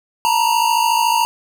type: tone pair together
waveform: square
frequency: 904 / 957.8 Hz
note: A5 / A#5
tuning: +47 / +47 cents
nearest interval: minor second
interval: 100 cents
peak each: -17 dBFS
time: 0.25-1.25 s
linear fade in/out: 0 ms
effects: none